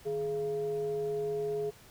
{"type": "tone with frequency modulation", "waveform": "sine", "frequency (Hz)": 419.4, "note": "G#4", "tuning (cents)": 17, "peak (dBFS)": -30, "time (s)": [0.05, 1.71], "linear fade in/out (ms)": 20, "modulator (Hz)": 265, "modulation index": 0.42, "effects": ["pink hiss -56 dBFS RMS until 1.9 s"]}